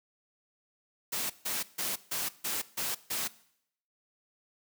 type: noise bursts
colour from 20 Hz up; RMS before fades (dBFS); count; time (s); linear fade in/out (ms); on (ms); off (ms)
white; -33; 7; 1.12-3.28; 10; 180; 150
effects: noise-tail reverb RT60 0.7 s tail -19 dB re dry + high-pass 100 Hz 12 dB/octave